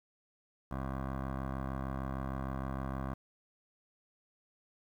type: tone with low-pass filter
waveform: 15% pulse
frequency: 66.5 Hz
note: C2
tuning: 29 cents sharp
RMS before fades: -38 dBFS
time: 0.71-3.14 s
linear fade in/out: 5 ms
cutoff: 1200 Hz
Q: 2.2
effects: 10-bit